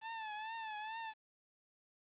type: tone with vibrato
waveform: sawtooth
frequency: 876 Hz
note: A5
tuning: 8 cents flat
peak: -38 dBFS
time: 0.01-1.14 s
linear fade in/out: 50 ms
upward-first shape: triangle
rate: 2.3 Hz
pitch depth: 82 cents each way
effects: resampled to 8000 Hz + 11-bit